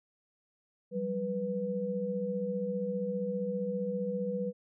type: tone cluster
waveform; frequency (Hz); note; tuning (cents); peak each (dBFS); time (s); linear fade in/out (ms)
sine; 180.3 / 195.4 / 491.4; F#3 / G3 / B4; -45 / -5 / -9; -40 / -35 / -33; 0.91-4.53; 50
effects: none